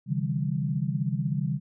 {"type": "tone cluster", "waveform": "sine", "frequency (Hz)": [135.8, 152.5, 168.2, 198.3], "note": ["C#3", "D#3", "E3", "G3"], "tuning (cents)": [-35, -34, 35, 20], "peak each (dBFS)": [-29, -30, -32, -32], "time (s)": [0.06, 1.6], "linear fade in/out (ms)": 50, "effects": []}